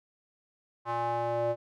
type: tone with band-pass filter sweep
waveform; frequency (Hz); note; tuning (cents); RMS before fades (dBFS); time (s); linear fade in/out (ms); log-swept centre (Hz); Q
square; 118; A#2; +22; -30; 0.85-1.56; 50; 980 to 570; 3.8
effects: none